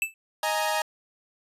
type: tone with exponential decay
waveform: square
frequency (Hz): 2637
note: E7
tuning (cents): 0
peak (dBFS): -20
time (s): 0.02-0.14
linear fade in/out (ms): 1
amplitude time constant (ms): 26
type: chord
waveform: sawtooth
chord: D# suspended fourth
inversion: none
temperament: equal with one note detuned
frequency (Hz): 624.8 / 830.6 / 932.3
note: D#5 / G#5 / A#5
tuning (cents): +7 / 0 / 0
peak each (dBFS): -25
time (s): 0.43-0.82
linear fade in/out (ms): 2
effects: resampled to 32000 Hz